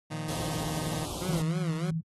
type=chord; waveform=sawtooth; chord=Bb suspended fourth; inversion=none; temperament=just; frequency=116.54 / 155.39 / 174.81 Hz; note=Bb2 / Eb3 / F3; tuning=0 / -2 / +2 cents; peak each=-36 / -30 / -36 dBFS; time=0.1-1.06 s; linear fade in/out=20 ms
type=band-stop noise; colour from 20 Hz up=pink; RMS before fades=-37 dBFS; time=0.28-1.42 s; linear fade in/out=10 ms; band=1200 to 2800 Hz; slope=48 dB/octave
type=tone with vibrato; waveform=20% pulse; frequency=169.8 Hz; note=F3; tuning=48 cents flat; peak=-29 dBFS; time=1.21-1.91 s; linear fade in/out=10 ms; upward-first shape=sine; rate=3.3 Hz; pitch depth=160 cents each way
type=tone with tremolo; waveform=sine; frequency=161.8 Hz; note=E3; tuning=32 cents flat; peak=-26 dBFS; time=1.28-2.01 s; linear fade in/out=10 ms; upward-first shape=sine; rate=15 Hz; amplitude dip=40%
effects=high-pass 60 Hz 12 dB/octave + AAC 32 kbps